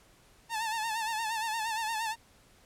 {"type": "tone with vibrato", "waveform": "sawtooth", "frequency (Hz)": 889, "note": "A5", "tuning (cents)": 18, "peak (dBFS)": -27, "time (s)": [0.49, 2.16], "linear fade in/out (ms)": 50, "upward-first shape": "sine", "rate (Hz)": 8.6, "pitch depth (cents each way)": 69, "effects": ["pink hiss -61 dBFS RMS until 2.65 s", "low-pass 12000 Hz 12 dB/octave"]}